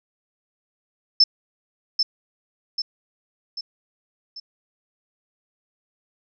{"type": "tone with echo", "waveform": "sine", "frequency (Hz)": 5274, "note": "E8", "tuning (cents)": 0, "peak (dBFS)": -10, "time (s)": [1.2, 1.24], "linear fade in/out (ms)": 5, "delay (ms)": 790, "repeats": 4, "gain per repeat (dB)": -6, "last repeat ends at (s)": 4.4, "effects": []}